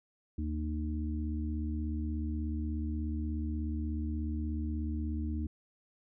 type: harmonic tone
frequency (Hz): 76.6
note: D#2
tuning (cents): -27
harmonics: 1 / 3 / 4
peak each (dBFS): -33 / -39 / -40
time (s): 0.38-5.47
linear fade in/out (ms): 5
effects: none